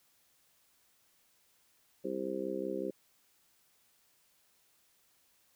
harmonic tone, 65.3 Hz, C2, 3 cents flat, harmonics 3 / 4 / 5 / 6 / 7 / 8, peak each -43 / -44 / -40 / -38 / -48 / -40 dBFS, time 2.04-2.91 s, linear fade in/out 10 ms, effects white hiss -70 dBFS RMS until 5.55 s

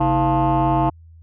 sine tone with frequency modulation, 507 Hz, B4, 45 cents sharp, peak -13 dBFS, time 0-0.9 s, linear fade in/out 10 ms, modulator 186 Hz, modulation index 2.6, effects tanh soft clip ceiling -12 dBFS + added 82 Hz sine -42 dBFS peak until 1.22 s

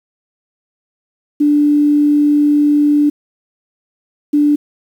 sine tone pair in turn, 293.7 / 293.7 Hz, D4 / D4, 0 / 0 cents, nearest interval unison, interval 0 cents, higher neither, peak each -8 dBFS, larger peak neither, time 1.4-3.1 / 4.33-4.56 s, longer first, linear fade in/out 10 ms, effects 7-bit

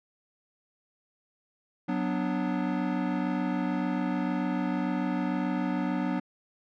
square chord, B minor, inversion second, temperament equal, 185 / 246.9 / 293.7 Hz, F#3 / B3 / D4, 0 / 0 / 0 cents, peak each -32 dBFS, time 1.88-6.2 s, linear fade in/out 10 ms, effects low-pass 2000 Hz 12 dB/octave

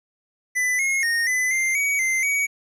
square tone with pitch steps, 1998 / 2159 / 1851 / 2010 / 2094 / 2259 / 2079 / 2257 Hz, B6 / C#7 / A#6 / B6 / C7 / C#7 / C7 / C#7, +20 / -46 / -13 / +30 / +1 / +32 / -12 / +31 cents, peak -20 dBFS, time 0.55-2.47 s, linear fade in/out 20 ms, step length 240 ms, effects low-pass 12000 Hz 12 dB/octave + 10-bit

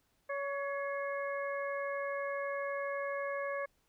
harmonic tone with a mistuned harmonic, 561 Hz, C#5, 21 cents sharp, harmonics 1 / 2 / 3 / 4, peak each -36 / -41 / -42 / -46 dBFS, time 0.29-3.66 s, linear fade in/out 10 ms, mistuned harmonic 4, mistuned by -62 cents, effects pink hiss -75 dBFS RMS until 3.88 s

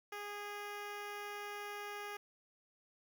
10% pulse tone with notch filter, 411.4 Hz, G#4, 16 cents flat, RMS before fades -45 dBFS, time 0.12-2.17 s, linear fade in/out 5 ms, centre 8100 Hz, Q 1.1, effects 11-bit

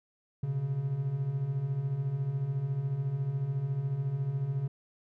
triangle beating tone pair, 125.5 / 139.5 Hz, B2 / C#3, +28 / +11 cents, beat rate 14 Hz, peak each -34 / -28 dBFS, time 0.43-4.68 s, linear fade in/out 5 ms, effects none

